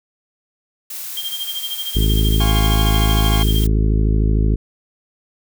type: noise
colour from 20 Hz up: blue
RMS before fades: -29 dBFS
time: 0.9-3.67 s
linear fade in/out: 5 ms
type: tone with tremolo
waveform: sine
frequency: 3195 Hz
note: G7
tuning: 32 cents sharp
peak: -21 dBFS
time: 1.17-3.64 s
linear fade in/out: 0 ms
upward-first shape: sine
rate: 13 Hz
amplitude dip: 85%
type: harmonic tone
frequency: 53.3 Hz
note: G#1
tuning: 46 cents sharp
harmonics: 1 / 2 / 3 / 4 / 5 / 6 / 7 / 8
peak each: -14 / -20 / -24 / -26 / -28 / -30 / -31 / -32 dBFS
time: 1.95-4.56 s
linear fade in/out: 10 ms
type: chord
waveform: sawtooth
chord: Db major seventh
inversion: first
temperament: equal with one note detuned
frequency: 698.5 / 818.2 / 1046.5 / 1108.7 Hz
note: F5 / Ab5 / C6 / Db6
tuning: 0 / -26 / 0 / 0 cents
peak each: -25 / -24 / -28 / -25 dBFS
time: 2.4-3.43 s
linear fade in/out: 5 ms
effects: none